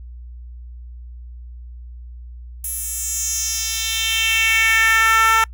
10% pulse tone with high-pass filter sweep, 447.4 Hz, A4, 29 cents sharp, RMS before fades -18 dBFS, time 2.64-5.44 s, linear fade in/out 2 ms, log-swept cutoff 11000 to 1100 Hz, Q 2.8, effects noise-tail reverb RT60 0.1 s tail -26 dB re dry + added 60 Hz sine -33 dBFS peak until 5.53 s

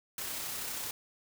white noise with amplitude modulation, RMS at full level -37 dBFS, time 0.18-0.91 s, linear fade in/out 2 ms, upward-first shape sine, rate 32.4 Hz, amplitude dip 25%, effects none

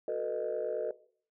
sine chord, B dominant seventh, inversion second, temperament just, 370.4 / 444.5 / 493.9 / 617.4 Hz, F#4 / A4 / B4 / D#5, +2 / +18 / 0 / -14 cents, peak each -39 / -34 / -35 / -34 dBFS, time 0.08-0.91 s, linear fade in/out 2 ms, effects noise-tail reverb RT60 0.5 s tail -19 dB re dry + tanh soft clip ceiling -24 dBFS

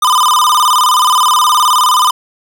square tone with vibrato, 1108.7 Hz, C#6, in tune, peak -8 dBFS, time 0.02-2.11 s, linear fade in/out 5 ms, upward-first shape square, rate 19 Hz, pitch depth 160 cents each way, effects none

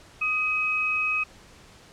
sine tone pair together, 1243 / 2541 Hz, D#6 / D#7, -2 / +36 cents, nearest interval octave, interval 1238 cents, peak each -31 / -23 dBFS, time 0.21-1.24 s, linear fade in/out 10 ms, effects pink hiss -51 dBFS RMS until 1.92 s + low-pass 8000 Hz 12 dB/octave

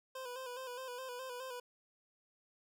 25% pulse tone with vibrato, 506 Hz, B4, 42 cents sharp, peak -39 dBFS, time 0.15-1.6 s, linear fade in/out 5 ms, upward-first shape square, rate 4.8 Hz, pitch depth 52 cents each way, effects none

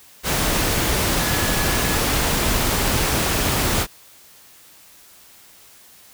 sine tone in noise, 1696 Hz, G#6, 36 cents sharp, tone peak -30 dBFS, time 1.18-2.01 s, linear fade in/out 50 ms, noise pink, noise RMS -20 dBFS, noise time 0.23-3.87 s, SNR -13 dB, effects white hiss -48 dBFS RMS until 6.13 s

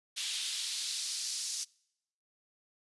pink noise with high-pass filter sweep, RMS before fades -36 dBFS, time 0.16-1.65 s, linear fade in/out 20 ms, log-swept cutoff 3300 to 5400 Hz, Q 2, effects noise-tail reverb RT60 0.8 s tail -26 dB re dry + resampled to 24000 Hz

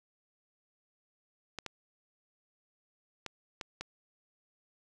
clicks, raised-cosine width 0.2 ms, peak -21 dBFS, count 5, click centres 1.587 / 1.663 / 3.263 / 3.612 / 3.81 s, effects none

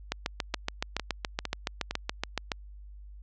two click trains, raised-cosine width 0.2 ms, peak -14 / -11 dBFS, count 4 / 18, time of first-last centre 0.54-1.91 / 0.12-2.518 s, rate 2.19 / 7.09 Hz, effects added 50 Hz sine -44 dBFS peak until 3.22 s + low-pass 6000 Hz 12 dB/octave

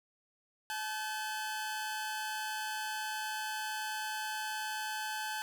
sawtooth tone pair together, 860.4 / 1533 Hz, A5 / G6, -39 / -39 cents, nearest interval minor seventh, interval 1000 cents, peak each -34 / -36 dBFS, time 0.7-5.42 s, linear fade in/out 0 ms, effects none

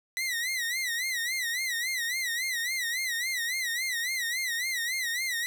sawtooth tone with vibrato, 1975.5 Hz, B6, in tune, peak -25 dBFS, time 0.17-5.46 s, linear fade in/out 0 ms, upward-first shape sine, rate 3.6 Hz, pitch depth 130 cents each way, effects none

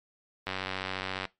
click train, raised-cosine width 0.3 ms, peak -16 dBFS, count 75, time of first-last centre 0.47-1.253 s, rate 94.5 Hz, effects noise-tail reverb RT60 0.2 s tail -20 dB re dry + MP3 64 kbps

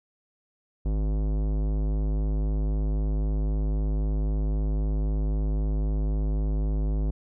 sine tone with tanh clipping, 51.91 Hz, G#1, in tune, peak -25 dBFS, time 0.85-7.11 s, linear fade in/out 10 ms, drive 18 dB, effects none

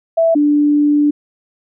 sine tone pair in turn, 659.3 / 293.7 Hz, E5 / D4, 0 / 0 cents, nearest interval octave + major second, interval 1400 cents, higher first, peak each -9 dBFS, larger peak neither, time 0.17-0.35 / 0.35-1.11 s, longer second, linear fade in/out 10 ms, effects none

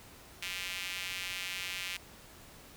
square tone with high-pass filter, 92.5 Hz, F#2, in tune, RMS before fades -39 dBFS, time 0.42-1.97 s, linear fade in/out 5 ms, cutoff 2500 Hz, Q 2.4, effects pink hiss -54 dBFS RMS until 2.76 s

